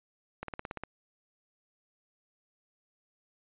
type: slowing click train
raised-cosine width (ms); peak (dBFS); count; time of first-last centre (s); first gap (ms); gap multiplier
0.5; -22; 8; 0.43-0.836; 53; 1.03
effects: resampled to 8000 Hz